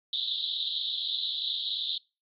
pink band-pass noise, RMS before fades -32 dBFS, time 0.13-1.98 s, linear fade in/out 2 ms, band 3400 to 4000 Hz, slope 96 dB/octave, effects noise-tail reverb RT60 0.3 s tail -26 dB re dry + AAC 64 kbps

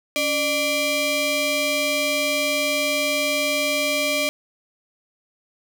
sawtooth ring-modulated tone, 880 Hz, A5, in tune, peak -13 dBFS, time 0.16-4.29 s, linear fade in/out 0 ms, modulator 1480 Hz, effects none

